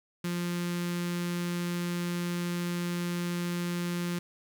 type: tone with notch filter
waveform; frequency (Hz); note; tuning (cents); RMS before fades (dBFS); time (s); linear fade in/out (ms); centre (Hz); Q
sawtooth; 174.61; F3; 0; -32; 0.24-4.19; 5; 680; 0.86
effects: 11-bit

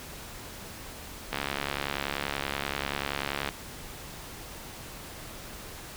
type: click train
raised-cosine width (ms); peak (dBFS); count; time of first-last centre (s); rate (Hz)
0.3; -13; 153; 1.33-3.489; 70.4
effects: pink hiss -43 dBFS RMS until 5.96 s

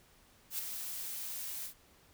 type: noise with ADSR envelope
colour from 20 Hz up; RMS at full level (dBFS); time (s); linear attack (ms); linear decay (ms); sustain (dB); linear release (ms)
blue; -35; 0.5-1.74; 89; 6; -6; 96
effects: pink hiss -64 dBFS RMS until 2.13 s

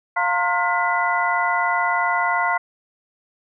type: tone cluster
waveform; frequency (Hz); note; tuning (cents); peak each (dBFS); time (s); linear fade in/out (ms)
sine; 702 / 918 / 1061 / 1425 / 1998; F5 / A#5 / C6 / F6 / B6; +9 / -27 / +24 / +34 / +20; -24; 0.16-2.58; 10
effects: none

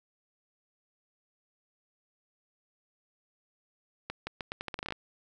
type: accelerating click train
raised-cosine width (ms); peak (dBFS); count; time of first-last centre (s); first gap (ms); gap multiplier
0.3; -19; 13; 4.1-4.923; 170; 0.81
effects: none

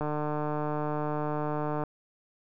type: click train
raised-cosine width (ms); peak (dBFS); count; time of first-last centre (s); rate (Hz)
1; -18; 275; 0.01-1.837; 150
effects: none

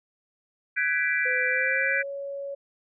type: chord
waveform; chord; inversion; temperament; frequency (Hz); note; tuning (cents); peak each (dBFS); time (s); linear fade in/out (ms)
sine; G# half-diminished seventh; third; equal with one note detuned; 1511.1 / 1661.2 / 1975.5 / 2349; F#6 / G#6 / B6 / D7; +36 / 0 / 0 / 0; -28; 0.76-2.03; 20
type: tone with pitch glide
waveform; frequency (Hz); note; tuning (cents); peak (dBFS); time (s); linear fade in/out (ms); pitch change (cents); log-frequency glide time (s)
sine; 506 to 558.2; B4 to C#5; +42 to +12; -31; 1.25-2.55; 10; +170; 1.47-2.08
effects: none

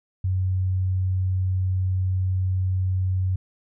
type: tone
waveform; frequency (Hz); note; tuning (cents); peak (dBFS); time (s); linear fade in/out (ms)
sine; 93.2; F#2; +13; -20; 0.24-3.36; 5
effects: none

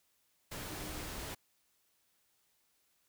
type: tone in noise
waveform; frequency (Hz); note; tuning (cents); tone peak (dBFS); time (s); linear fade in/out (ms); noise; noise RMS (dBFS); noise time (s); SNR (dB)
sine; 306.2; D#4; -28; -49; 0.69-1.09; 10; pink; -43; 0.51-1.35; -9
effects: white hiss -75 dBFS RMS until 3.08 s

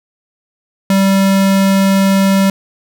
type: tone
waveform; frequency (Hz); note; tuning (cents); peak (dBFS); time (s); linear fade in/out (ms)
square; 194.4; G3; -14; -9; 0.9-2.5; 2
effects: none

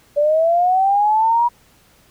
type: linear sweep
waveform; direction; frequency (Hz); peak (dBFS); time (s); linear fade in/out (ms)
sine; up; 575 to 965; -12; 0.16-1.49; 20
effects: pink hiss -53 dBFS RMS until 2.1 s

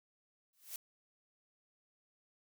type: noise with exponential growth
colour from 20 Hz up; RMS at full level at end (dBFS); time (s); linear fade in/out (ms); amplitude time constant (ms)
blue; -40; 0.53-0.76; 2; 48
effects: none

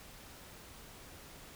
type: silence
effects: pink hiss -53 dBFS RMS until 1.55 s

